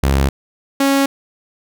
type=tone pair in turn; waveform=sawtooth; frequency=68.2 / 275.3 Hz; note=C#2 / C#4; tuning=-28 / -12 cents; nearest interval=2 octaves; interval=2416 cents; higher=second; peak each=-8 dBFS; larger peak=neither; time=0.03-0.29 / 0.8-1.06 s; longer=neither; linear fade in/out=5 ms; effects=none